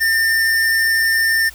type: tone with amplitude modulation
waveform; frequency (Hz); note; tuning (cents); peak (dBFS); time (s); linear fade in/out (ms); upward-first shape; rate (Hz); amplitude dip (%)
square; 1803; A6; +42; -13; 0-1.5; 20; sine; 120; 25
effects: added 60 Hz sine -42 dBFS peak until 1.54 s + white hiss -42 dBFS RMS until 1.54 s